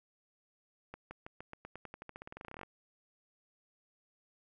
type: accelerating click train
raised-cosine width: 0.5 ms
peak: -30 dBFS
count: 25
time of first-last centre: 0.94-2.632 s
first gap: 170 ms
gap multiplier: 0.91
effects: none